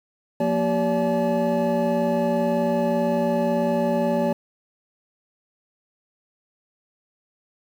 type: tone cluster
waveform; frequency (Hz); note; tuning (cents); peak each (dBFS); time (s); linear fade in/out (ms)
triangle; 176.2 / 234.3 / 386.8 / 574 / 858; F3 / A#3 / G4 / D5 / A5; +16 / +9 / -23 / -40 / -44; -26 / -22 / -27 / -21 / -27; 0.4-4.33; 5
effects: 8-bit